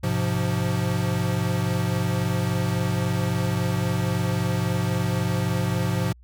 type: chord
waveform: square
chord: F minor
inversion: first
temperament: equal with one note detuned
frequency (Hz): 103.83 / 127.53 / 174.61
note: Ab2 / C3 / F3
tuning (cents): 0 / -44 / 0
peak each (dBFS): -27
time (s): 0.03-6.13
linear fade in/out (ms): 10
effects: added 60 Hz sine -47 dBFS peak until 6.23 s